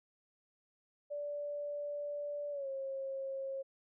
sine tone with pitch glide, 582 to 539.9 Hz, D5 to C#5, -16 to -46 cents, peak -37 dBFS, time 1.1-3.63 s, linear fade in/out 20 ms, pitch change -130 cents, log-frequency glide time 2.51-2.68 s, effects none

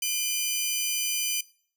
10% pulse tone pair together, 2400 / 3024 Hz, D7 / F#7, +37 / +37 cents, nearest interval major third, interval 400 cents, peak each -20 dBFS, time 0.02-1.41 s, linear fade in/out 5 ms, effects noise-tail reverb RT60 0.5 s tail -21 dB re dry

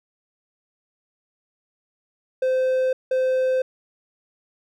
triangle tone pair in turn, 517 / 517 Hz, C5 / C5, -21 / -21 cents, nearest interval unison, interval 0 cents, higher neither, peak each -16 dBFS, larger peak neither, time 2.42-2.93 / 3.11-3.62 s, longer neither, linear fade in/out 5 ms, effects none

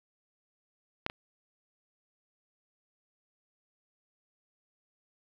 clicks, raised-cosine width 0.3 ms, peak -13 / -22 dBFS, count 2, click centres 1.064 / 1.099 s, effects low-pass 5000 Hz 12 dB/octave + 9-bit

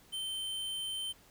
square tone, 3099 Hz, G7, 21 cents flat, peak -36 dBFS, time 0.12-1.13 s, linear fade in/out 20 ms, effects pink hiss -61 dBFS RMS until 1.3 s

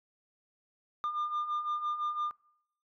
sine beating tone pair, 1200 / 1205.9 Hz, D6 / D6, +37 / +45 cents, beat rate 5.9 Hz, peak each -36 / -30 dBFS, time 1.04-2.31 s, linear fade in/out 0 ms, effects noise-tail reverb RT60 0.7 s tail -23 dB re dry + tanh soft clip ceiling -28 dBFS

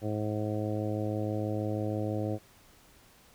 harmonic tone, 106.2 Hz, G#2, 39 cents sharp, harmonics 1 / 2 / 3 / 4 / 5 / 6 / 7, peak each -33 / -38 / -35 / -40 / -37 / -42 / -44 dBFS, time 0.01-2.39 s, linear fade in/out 50 ms, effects pink hiss -59 dBFS RMS until 3.34 s

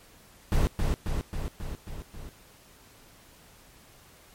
brown noise with echo, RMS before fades -22 dBFS, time 0.52-0.67 s, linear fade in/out 0 ms, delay 270 ms, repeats 6, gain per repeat -3 dB, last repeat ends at 2.29 s, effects pink hiss -55 dBFS RMS until 4.34 s + MP3 64 kbps

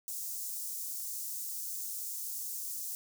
white high-pass noise, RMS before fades -39 dBFS, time 0.08-2.95 s, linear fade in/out 0 ms, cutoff 6000 Hz, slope 24 dB/octave, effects none

